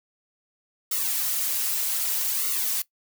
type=noise with flanger; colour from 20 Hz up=blue; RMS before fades=-26 dBFS; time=0.91-2.82 s; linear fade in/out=5 ms; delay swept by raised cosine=1.2 to 6.2 ms; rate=0.64 Hz; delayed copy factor=-1; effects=noise-tail reverb RT60 0.1 s tail -19 dB re dry